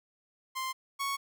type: tone pair in turn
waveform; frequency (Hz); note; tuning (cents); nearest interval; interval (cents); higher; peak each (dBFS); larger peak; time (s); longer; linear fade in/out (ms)
sawtooth; 1046.5 / 1108.7; C6 / C#6; 0 / 0; minor second; 100; second; -29 / -27; second; 0.55-0.73 / 0.99-1.17; neither; 20
effects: none